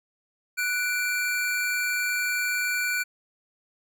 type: tone pair together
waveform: square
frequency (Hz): 1479.8 / 2349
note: F#6 / D7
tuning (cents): 0 / 0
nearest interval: minor sixth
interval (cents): 800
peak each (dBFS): -28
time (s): 0.57-3.04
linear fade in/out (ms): 20
effects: none